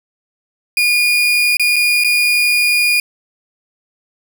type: tone with dropouts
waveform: 35% pulse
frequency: 2437 Hz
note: D#7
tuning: 37 cents flat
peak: -9 dBFS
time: 0.77-3 s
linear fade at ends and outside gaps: 2 ms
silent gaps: 1.57-1.596 / 1.76-1.763 / 2.038-2.045 s
effects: none